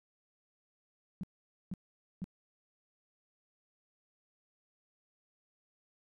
sine tone bursts, 185 Hz, F#3, in tune, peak -35 dBFS, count 3, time 1.21-2.242 s, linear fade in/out 0 ms, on 24 ms, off 480 ms, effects none

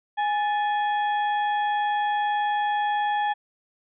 harmonic tone with a mistuned harmonic, 830.6 Hz, G#5, in tune, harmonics 1 / 2 / 3 / 4, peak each -22 / -31 / -44 / -39 dBFS, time 0.17-3.34 s, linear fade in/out 20 ms, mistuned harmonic 2, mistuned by +89 cents, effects none

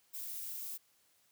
violet noise with amplitude modulation, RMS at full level -41 dBFS, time 0.13-0.78 s, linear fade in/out 20 ms, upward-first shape sine, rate 269 Hz, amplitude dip 35%, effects white hiss -71 dBFS RMS until 1.31 s + high-pass 60 Hz 12 dB/octave

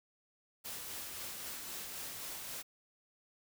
white noise with tremolo, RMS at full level -43 dBFS, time 0.64-2.63 s, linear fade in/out 20 ms, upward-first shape sine, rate 3.8 Hz, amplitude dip 25%, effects none

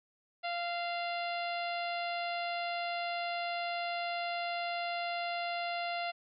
harmonic tone, 693 Hz, F5, 14 cents flat, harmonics 1 / 2 / 3 / 4 / 5 / 6 / 7, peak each -35 / -43 / -42 / -43 / -48 / -47 / -53 dBFS, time 0.43-6.12 s, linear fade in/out 20 ms, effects none

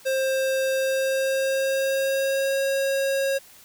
square tone with pitch glide, 530 to 544.6 Hz, C5 to C#5, +22 to -31 cents, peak -22 dBFS, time 0.05-3.39 s, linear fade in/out 20 ms, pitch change +47 cents, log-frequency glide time 0.73-2.62 s, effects white hiss -50 dBFS RMS until 3.64 s

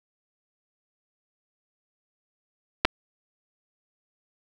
clicks, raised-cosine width 0.3 ms, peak -3 dBFS, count 2, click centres 2.849 / 2.852 s, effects none

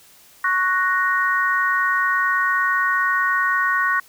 sine chord, F# major, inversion second, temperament equal, 1108.7 / 1480 / 1864.7 Hz, C#6 / F#6 / A#6, 0 / 0 / 0 cents, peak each -21 dBFS, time 0.44-4 s, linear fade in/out 5 ms, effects white hiss -50 dBFS RMS until 4.08 s

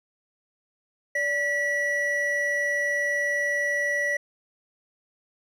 triangle tone pair together, 579.4 / 1944 Hz, D5 / B6, -24 / -28 cents, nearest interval octave + major sixth, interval 2096 cents, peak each -28 / -22 dBFS, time 1.15-4.17 s, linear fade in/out 5 ms, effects none

